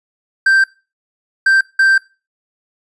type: tone bursts at uneven times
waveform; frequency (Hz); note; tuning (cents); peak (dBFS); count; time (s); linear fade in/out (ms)
triangle; 1568; G6; 0; -6; 3; 0.46-0.64 / 1.46-1.61 / 1.79-1.98; 5
effects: noise-tail reverb RT60 0.3 s tail -21 dB re dry + resampled to 24000 Hz